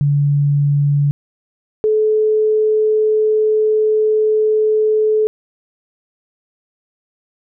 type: tone pair in turn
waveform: sine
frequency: 143.6 / 431.3 Hz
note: D3 / A4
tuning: -39 / -35 cents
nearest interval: octave + perfect fifth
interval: 1904 cents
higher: second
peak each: -11 dBFS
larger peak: neither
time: 0.01-1.11 / 1.84-5.27 s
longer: second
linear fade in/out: 0 ms
effects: none